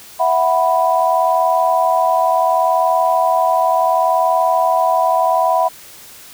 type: chord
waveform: sine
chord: E suspended second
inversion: none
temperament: equal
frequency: 659.3 / 740 / 987.8 Hz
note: E5 / F#5 / B5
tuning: 0 / 0 / 0 cents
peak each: -16 dBFS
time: 0.19-5.69 s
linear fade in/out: 20 ms
effects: white hiss -39 dBFS RMS until 6.33 s